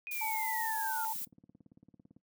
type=linear sweep; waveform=sine; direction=down; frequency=2489 to 1376 Hz; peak=-38 dBFS; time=0.07-1.05 s; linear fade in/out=0 ms
type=noise; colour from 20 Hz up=violet; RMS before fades=-39 dBFS; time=0.11-1.25 s; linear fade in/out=5 ms
type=tone with pitch glide; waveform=sine; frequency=880 to 889.2 Hz; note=A5 to A5; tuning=0 to +18 cents; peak=-34 dBFS; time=0.21-1.13 s; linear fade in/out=5 ms; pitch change=+18 cents; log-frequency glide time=0.4-0.46 s
type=click train; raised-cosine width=5 ms; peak=-29 dBFS; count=19; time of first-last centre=1.16-2.166 s; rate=17.9 Hz
effects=noise-tail reverb RT60 0.1 s tail -18 dB re dry + high-pass 400 Hz 12 dB/octave